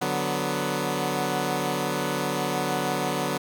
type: chord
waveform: 10% pulse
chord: B minor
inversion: first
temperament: equal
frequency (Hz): 146.83 / 185 / 246.9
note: D3 / F#3 / B3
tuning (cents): 0 / 0 / 0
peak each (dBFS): -21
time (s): 0.01-3.38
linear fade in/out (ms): 10
effects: none